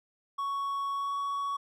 triangle tone with pitch glide, 1113 to 1121.4 Hz, C#6 to C#6, +7 to +20 cents, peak -28 dBFS, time 0.38-1.57 s, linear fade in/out 10 ms, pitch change +13 cents, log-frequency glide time 0.93-1.15 s, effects none

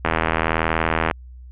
click train, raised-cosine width 0.5 ms, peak -3 dBFS, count 87, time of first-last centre 0.05-1.112 s, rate 81 Hz, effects added 62 Hz sine -37 dBFS peak until 1.51 s + resampled to 8000 Hz

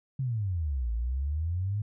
sine exponential two-way sweep, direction down then up, 138.59 to 55 to 107.7 Hz, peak -27 dBFS, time 0.19-1.82 s, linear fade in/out 5 ms, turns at 0.92 s, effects none

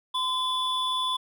triangle tone pair together, 1027 / 3454 Hz, C6 / A7, -33 / -33 cents, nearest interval octave + major sixth, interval 2100 cents, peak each -26 dBFS, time 0.14-1.17 s, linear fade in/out 10 ms, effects none

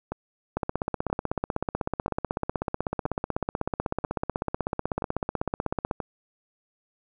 two click trains, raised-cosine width 1 ms, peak -16 / -12 dBFS, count 7 / 87, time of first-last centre 0.12-6.002 / 0.57-5.912 s, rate 1.02 / 16.1 Hz, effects none

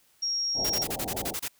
sine tone, 5588 Hz, F8, in tune, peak -26 dBFS, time 0.22-0.84 s, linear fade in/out 10 ms
white low-pass noise, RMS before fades -36 dBFS, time 0.54-1.36 s, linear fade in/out 50 ms, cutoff 860 Hz, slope 96 dB/octave
white noise bursts, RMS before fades -32 dBFS, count 10, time 0.64-1.483 s, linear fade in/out 10 ms, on 60 ms, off 27 ms
effects white hiss -64 dBFS RMS until 1.59 s

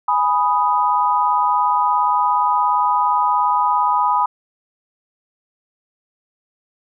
sine chord, G# minor, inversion none, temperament equal, 830.6 / 987.8 / 1244.5 Hz, G#5 / B5 / D#6, 0 / 0 / 0 cents, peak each -20 / -16 / -20 dBFS, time 0.08-4.26 s, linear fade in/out 5 ms, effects none

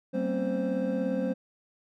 triangle tone cluster, 191 / 228.5 / 252.1 / 269.1 / 522 Hz, G3 / A#3 / B3 / C4 / C5, -45 / -34 / +36 / +49 / -4 cents, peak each -30 / -32 / -35 / -31 / -29 dBFS, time 0.13-1.34 s, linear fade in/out 20 ms, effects none

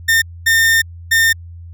40% pulse tone bursts at uneven times, 1814 Hz, A#6, 48 cents flat, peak -9 dBFS, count 3, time 0.08-0.22 / 0.46-0.82 / 1.11-1.33 s, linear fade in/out 10 ms, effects added 85 Hz sine -31 dBFS peak until 1.73 s

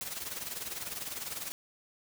white noise with tremolo, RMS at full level -36 dBFS, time 0.01-1.52 s, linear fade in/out 0 ms, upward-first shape triangle, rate 20 Hz, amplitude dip 75%, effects none

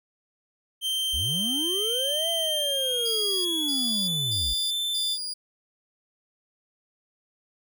45% pulse tone with pitch glide, 3133 to 3537 Hz, G7 to A7, -2 to +8 cents, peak -25 dBFS, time 0.81-5.18 s, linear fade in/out 50 ms, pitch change +210 cents, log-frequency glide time 2.43-4.37 s
triangle linear two-way sweep, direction up then down, 49.46 to 676 to 49.46 Hz, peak -28 dBFS, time 1.13-4.54 s, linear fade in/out 10 ms, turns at 2.3 s
35% pulse tone bursts, 4857 Hz, D#8, 43 cents flat, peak -29 dBFS, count 4, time 3.05-5.34 s, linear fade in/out 10 ms, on 400 ms, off 230 ms
effects none

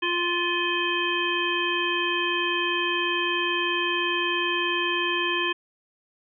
harmonic tone with a mistuned harmonic, 348.6 Hz, F4, 3 cents flat, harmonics 1 / 3 / 5 / 7 / 9, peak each -29 / -29 / -29 / -29 / -29 dBFS, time 0.02-5.53 s, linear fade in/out 10 ms, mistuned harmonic 7, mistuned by +59 cents, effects none

